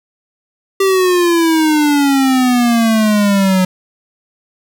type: exponential sweep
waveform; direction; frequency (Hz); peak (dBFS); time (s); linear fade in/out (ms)
square; down; 392 to 183.4; -10; 0.8-3.65; 5
effects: none